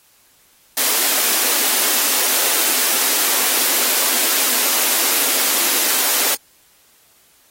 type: high-pass noise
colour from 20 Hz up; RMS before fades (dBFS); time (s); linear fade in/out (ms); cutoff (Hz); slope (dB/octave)
white; -17; 0.77-6.35; 5; 230; 96
effects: white hiss -54 dBFS RMS until 7.5 s + AAC 48 kbps

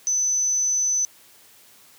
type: tone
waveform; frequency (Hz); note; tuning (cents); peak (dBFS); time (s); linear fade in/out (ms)
sine; 6040; F#8; +35; -19; 0.07-1.05; 0
effects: white hiss -52 dBFS RMS until 1.98 s + high-pass 80 Hz 12 dB/octave

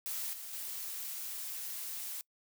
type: noise with level steps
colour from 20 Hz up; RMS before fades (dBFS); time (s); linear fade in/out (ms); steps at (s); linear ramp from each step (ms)
blue; -38 / -45 / -41; 0.06-2.21; 0; 0.33 / 0.53; 2
effects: noise-tail reverb RT60 0.1 s tail -24 dB re dry

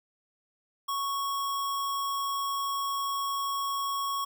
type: tone with sample-and-hold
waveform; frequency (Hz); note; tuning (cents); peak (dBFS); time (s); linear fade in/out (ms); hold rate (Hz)
sine; 1108.7; C#6; 0; -28; 0.88-4.25; 10; 4410
effects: none

